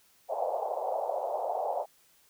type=band-pass noise; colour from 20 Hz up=pink; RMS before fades=-32 dBFS; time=0.28-1.86 s; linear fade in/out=50 ms; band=530 to 830 Hz; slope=48 dB/octave; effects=white hiss -64 dBFS RMS until 2.29 s